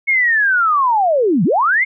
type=linear two-way sweep; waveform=sine; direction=down then up; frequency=2200 to 149.1 to 2200 Hz; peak=-11 dBFS; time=0.07-1.85 s; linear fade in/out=20 ms; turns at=1.44 s; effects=none